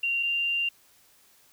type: tone pair in turn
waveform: sine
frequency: 2766 / 2782 Hz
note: F7 / F7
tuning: -17 / -7 cents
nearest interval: unison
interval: 10 cents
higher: second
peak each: -24 dBFS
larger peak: neither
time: 0.03-0.23 / 0.23-0.69 s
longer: second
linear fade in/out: 5 ms
effects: white hiss -60 dBFS RMS until 1.52 s